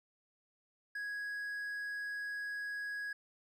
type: tone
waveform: triangle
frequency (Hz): 1661.2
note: G#6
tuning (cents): 0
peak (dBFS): -36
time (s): 0.95-3.13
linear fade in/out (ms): 5
effects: none